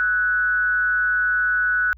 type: tone with frequency modulation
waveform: sine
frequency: 1483 Hz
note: F#6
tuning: 4 cents sharp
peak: -17 dBFS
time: 0-1.93 s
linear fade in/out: 0 ms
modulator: 178 Hz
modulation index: 0.4
effects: added 60 Hz sine -43 dBFS peak until 1.97 s